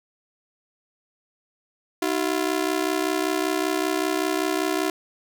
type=ring-modulated tone; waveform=sawtooth; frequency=343.5 Hz; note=F4; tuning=29 cents flat; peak=-15 dBFS; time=2.02-4.9 s; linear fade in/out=2 ms; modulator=32.6 Hz; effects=none